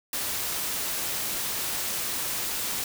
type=noise; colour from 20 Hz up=white; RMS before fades=-30 dBFS; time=0.13-2.84 s; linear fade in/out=2 ms; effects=none